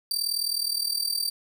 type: tone with amplitude modulation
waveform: sawtooth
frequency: 4658 Hz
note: D8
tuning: 15 cents flat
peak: -19 dBFS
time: 0.11-1.3 s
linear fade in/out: 2 ms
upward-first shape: sine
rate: 39.4 Hz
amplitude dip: 80%
effects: none